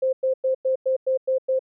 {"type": "tone bursts", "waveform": "sine", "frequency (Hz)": 523.3, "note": "C5", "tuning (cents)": 0, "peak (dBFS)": -18, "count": 8, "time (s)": [0.02, 1.593], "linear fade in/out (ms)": 10, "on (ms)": 110, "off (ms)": 99, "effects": []}